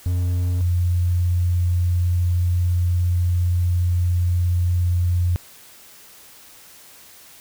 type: tone pair in turn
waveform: triangle / sine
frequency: 89 / 88.28 Hz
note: F2 / F2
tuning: +33 / +19 cents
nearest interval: unison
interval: 14 cents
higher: first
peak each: -16 dBFS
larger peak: neither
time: 0.06-0.61 / 0.61-5.36 s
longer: second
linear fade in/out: 0 ms
effects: white hiss -46 dBFS RMS until 7.4 s